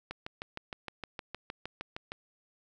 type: click train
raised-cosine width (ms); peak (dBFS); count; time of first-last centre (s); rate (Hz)
0.3; -22; 14; 0.11-2.119; 6.47
effects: none